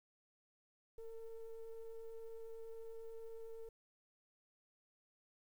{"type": "ring-modulated tone", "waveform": "triangle", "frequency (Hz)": 223.5, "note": "A3", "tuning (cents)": 27, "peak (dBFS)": -40, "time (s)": [0.98, 3.69], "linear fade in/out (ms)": 5, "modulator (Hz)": 229, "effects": ["tanh soft clip ceiling -39 dBFS", "12-bit"]}